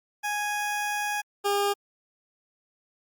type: tone pair in turn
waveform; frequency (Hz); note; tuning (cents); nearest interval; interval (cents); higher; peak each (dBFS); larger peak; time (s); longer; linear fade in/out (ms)
20% pulse; 830 / 404.6; G#5 / G#4; -1 / -45; octave; 1244; first; -22 / -18; second; 0.23-1.22 / 1.44-1.74; first; 20
effects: Opus 48 kbps